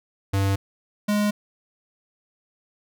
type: tone pair in turn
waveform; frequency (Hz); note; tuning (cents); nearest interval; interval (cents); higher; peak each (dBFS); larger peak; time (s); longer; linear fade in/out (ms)
square; 98 / 207.7; G2 / G#3; 0 / 0; octave + minor second; 1300; second; -20; neither; 0.33-0.56 / 1.08-1.31; neither; 10
effects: none